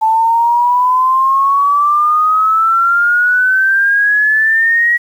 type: exponential sweep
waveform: sine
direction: up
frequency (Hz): 875 to 1916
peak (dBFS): -8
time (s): 0.01-4.98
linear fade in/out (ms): 20
effects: 7-bit